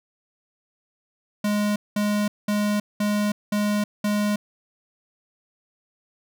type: tone bursts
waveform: square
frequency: 207.7 Hz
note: G#3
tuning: in tune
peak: -21 dBFS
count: 6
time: 1.44-4.36 s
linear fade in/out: 5 ms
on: 320 ms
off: 200 ms
effects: none